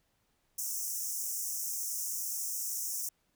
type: high-pass noise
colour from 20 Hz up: pink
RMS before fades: -36 dBFS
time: 0.58-3.09 s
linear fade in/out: 5 ms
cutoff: 5500 Hz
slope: 96 dB/octave
effects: pink hiss -75 dBFS RMS until 3.35 s